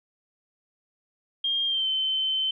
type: tone with pitch glide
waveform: sine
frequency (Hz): 3215 to 3077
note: G7 to G7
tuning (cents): +43 to -33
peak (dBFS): -23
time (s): 1.44-2.51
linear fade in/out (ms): 5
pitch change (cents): -76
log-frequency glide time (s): 1.66-1.88
effects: none